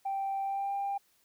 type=tone with pitch glide; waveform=sine; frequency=783 to 796.2 Hz; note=G5 to G5; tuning=-2 to +27 cents; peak=-29 dBFS; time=0.05-0.98 s; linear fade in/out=10 ms; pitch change=+29 cents; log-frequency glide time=0.42-0.73 s; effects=tanh soft clip ceiling -27 dBFS + white hiss -69 dBFS RMS until 1.24 s